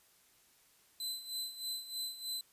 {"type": "tone with tremolo", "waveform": "sawtooth", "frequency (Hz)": 4036, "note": "B7", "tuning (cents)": 37, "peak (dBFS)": -33, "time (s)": [1, 2.41], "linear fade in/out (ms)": 2, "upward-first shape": "sine", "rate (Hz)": 3.2, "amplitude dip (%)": 75, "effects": ["white hiss -67 dBFS RMS until 2.52 s", "resampled to 32000 Hz"]}